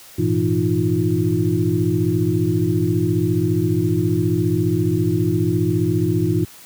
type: tone cluster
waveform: sine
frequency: 103 / 117.7 / 166.5 / 312.1 / 351.3 Hz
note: G#2 / A#2 / E3 / D#4 / F4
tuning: -14 / +17 / +18 / +5 / +10 cents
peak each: -22 dBFS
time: 0.18-6.45 s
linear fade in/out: 10 ms
effects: white hiss -43 dBFS RMS until 6.65 s + high-pass 60 Hz 12 dB/octave